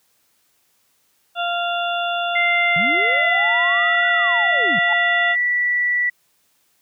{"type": "harmonic tone", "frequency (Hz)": 695, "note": "F5", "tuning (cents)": -9, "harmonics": [1, 2, 4, 5], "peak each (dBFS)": [-22, -25, -28, -29], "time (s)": [1.35, 5.36], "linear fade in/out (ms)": 50}
{"type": "tone with pitch glide", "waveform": "sine", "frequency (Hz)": [2085, 1956.6], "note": ["C7", "B6"], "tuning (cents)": [-7, -17], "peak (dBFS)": -16, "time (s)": [2.35, 6.1], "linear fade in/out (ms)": 10, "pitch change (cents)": -110, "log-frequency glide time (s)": [2.82, 3.62]}
{"type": "linear two-way sweep", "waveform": "sine", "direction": "up then down", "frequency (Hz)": [150, 1480, 150], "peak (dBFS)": -25, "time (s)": [2.76, 4.79], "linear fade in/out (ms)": 2, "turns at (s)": 4.08}
{"type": "tone with exponential growth", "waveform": "sine", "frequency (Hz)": 855, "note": "A5", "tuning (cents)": -50, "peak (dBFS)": -18, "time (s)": [4.84, 4.93], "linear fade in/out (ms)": 2, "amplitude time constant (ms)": 19}
{"effects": ["white hiss -63 dBFS RMS until 6.81 s", "high-pass 60 Hz 12 dB/octave"]}